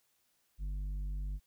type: tone with tanh clipping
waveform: sine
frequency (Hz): 49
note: G1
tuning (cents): 0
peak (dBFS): -36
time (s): 0.58-1.4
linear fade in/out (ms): 50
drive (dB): 7
effects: white hiss -75 dBFS RMS until 1.46 s